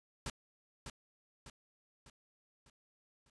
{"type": "noise with echo", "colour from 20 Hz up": "pink", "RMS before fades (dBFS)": -40, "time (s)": [0.26, 0.3], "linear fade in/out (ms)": 2, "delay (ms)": 600, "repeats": 5, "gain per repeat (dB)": -6, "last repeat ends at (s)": 3.3, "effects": ["resampled to 22050 Hz"]}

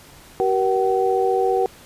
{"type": "tone cluster", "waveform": "sine", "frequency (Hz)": [381, 475.8, 758], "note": ["G4", "A#4", "F#5"], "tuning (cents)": [-49, 35, 42], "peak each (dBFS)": [-20, -21, -21], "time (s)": [0.4, 1.66], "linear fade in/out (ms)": 0, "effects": ["pink hiss -46 dBFS RMS until 1.85 s", "resampled to 32000 Hz"]}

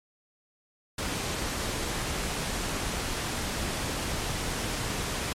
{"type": "noise", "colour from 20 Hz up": "pink", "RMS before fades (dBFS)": -31, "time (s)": [0.98, 5.33], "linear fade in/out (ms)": 5, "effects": ["low-pass 10000 Hz 12 dB/octave", "MP3 64 kbps"]}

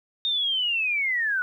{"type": "linear sweep", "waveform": "sine", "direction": "down", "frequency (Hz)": [3688, 1448], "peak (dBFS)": -22, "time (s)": [0.25, 1.42], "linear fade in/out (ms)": 0, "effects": ["10-bit"]}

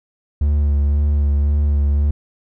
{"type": "tone with vibrato", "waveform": "triangle", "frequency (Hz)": 72.4, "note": "D2", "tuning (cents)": -24, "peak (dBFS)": -11, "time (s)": [0.41, 2.11], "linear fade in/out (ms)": 5, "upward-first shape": "sine", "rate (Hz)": 1.9, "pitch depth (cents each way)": 24, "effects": []}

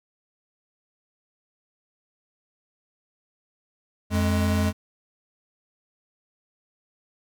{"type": "tone pair together", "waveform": "square", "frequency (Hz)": [88.2, 209.8], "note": ["F2", "G#3"], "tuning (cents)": [18, 18], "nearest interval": "octave + minor third", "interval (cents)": 1500, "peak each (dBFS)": [-23, -25], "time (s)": [4.1, 4.73], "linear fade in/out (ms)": 50, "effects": []}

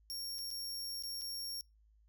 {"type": "tone with dropouts", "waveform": "sawtooth", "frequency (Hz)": 5530, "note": "F8", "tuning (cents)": -18, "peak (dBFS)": -37, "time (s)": [0.1, 1.61], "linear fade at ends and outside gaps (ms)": 0, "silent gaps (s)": [[0.384, 0.388], [0.505, 0.512], [1.024, 1.036], [1.212, 1.218]], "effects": ["noise-tail reverb RT60 0.2 s tail -24 dB re dry", "added 53 Hz sine -64 dBFS peak until 2.08 s"]}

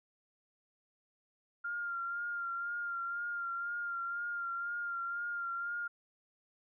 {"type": "tone with vibrato", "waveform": "sine", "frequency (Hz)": 1396.9, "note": "F6", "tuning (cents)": 0, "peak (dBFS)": -35, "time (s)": [1.64, 5.88], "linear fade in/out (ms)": 10, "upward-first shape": "sine", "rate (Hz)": 2, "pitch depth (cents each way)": 28, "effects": []}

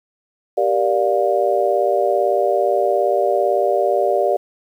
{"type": "chord", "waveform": "sine", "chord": "G minor seventh", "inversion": "none", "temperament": "just", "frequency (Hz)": [392, 470.4, 588, 705.6], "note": ["G4", "Bb4", "D5", "F5"], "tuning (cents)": [0, 16, 2, 18], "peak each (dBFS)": [-20, -22, -18, -20], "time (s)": [0.57, 4.37], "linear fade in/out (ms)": 10, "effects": ["8-bit"]}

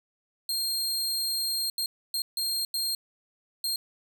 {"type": "tone bursts at uneven times", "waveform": "sawtooth", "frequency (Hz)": 4210, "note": "C8", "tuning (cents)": 10, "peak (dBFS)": -24, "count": 6, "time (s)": [[0.49, 1.7], [1.78, 1.86], [2.14, 2.22], [2.37, 2.65], [2.74, 2.95], [3.64, 3.76]], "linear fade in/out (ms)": 2, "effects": []}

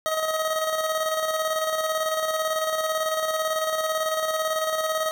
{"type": "tone with tremolo", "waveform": "25% pulse", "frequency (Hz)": 632, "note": "D#5", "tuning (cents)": 27, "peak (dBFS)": -18, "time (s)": [0.06, 5.11], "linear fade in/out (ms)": 0, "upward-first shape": "square", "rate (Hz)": 18, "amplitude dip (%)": 40, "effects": []}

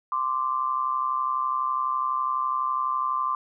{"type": "tone pair together", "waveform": "sine", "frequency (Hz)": [1042, 1174], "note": ["C6", "D6"], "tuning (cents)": [-7, -1], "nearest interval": "major second", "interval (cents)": 206, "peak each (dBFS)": -26, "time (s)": [0.12, 3.35], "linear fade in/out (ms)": 2, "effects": []}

